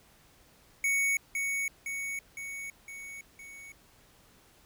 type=tone with echo; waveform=square; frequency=2226 Hz; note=C#7; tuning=7 cents sharp; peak=-26 dBFS; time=0.84-1.17 s; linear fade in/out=2 ms; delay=510 ms; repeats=5; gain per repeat=-4 dB; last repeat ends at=3.72 s; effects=pink hiss -61 dBFS RMS until 4.65 s